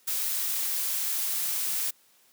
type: noise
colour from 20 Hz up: blue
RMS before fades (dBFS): -29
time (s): 0.07-1.91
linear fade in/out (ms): 10
effects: white hiss -62 dBFS RMS until 2.32 s + high-pass 150 Hz 12 dB/octave